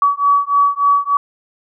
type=beating tone pair; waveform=sine; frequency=1136 / 1139.4 Hz; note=C#6 / C#6; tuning=+42 / +47 cents; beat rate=3.4 Hz; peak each=-14 dBFS; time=0.02-1.17 s; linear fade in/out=2 ms; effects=none